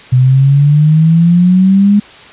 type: exponential sweep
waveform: sine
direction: up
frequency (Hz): 125.1 to 207.7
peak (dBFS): -4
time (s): 0.12-2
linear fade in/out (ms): 10
effects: white hiss -35 dBFS RMS until 2.32 s + resampled to 8000 Hz